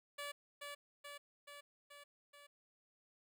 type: tone with echo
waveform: 10% pulse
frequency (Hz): 576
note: D5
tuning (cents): -34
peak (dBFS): -35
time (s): 0.18-0.32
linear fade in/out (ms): 10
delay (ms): 430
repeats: 5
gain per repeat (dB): -3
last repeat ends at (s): 2.47
effects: none